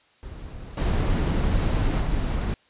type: noise with level steps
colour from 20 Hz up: brown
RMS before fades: -38 / -22 / -25 dBFS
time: 0.23-2.54 s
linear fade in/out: 0 ms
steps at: 0.77 / 2 s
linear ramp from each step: 5 ms
effects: white hiss -60 dBFS RMS until 2.69 s + resampled to 8000 Hz